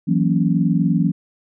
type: chord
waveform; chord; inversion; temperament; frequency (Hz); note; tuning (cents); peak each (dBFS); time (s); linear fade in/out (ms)
sine; F# dominant seventh; third; equal; 164.81 / 185 / 233.1 / 277.2; E3 / F#3 / A#3 / C#4; 0 / 0 / 0 / 0; -18 / -19 / -22 / -22; 0.07-1.12; 20
effects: none